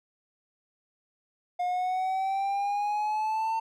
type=exponential sweep; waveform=triangle; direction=up; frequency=712 to 903 Hz; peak=-24 dBFS; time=1.59-3.6 s; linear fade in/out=10 ms; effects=none